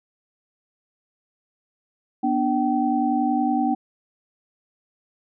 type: tone cluster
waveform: sine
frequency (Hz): 244.6 / 295.2 / 768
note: B3 / D4 / G5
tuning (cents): -16 / +9 / -36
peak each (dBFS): -23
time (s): 2.23-3.75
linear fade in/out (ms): 10
effects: none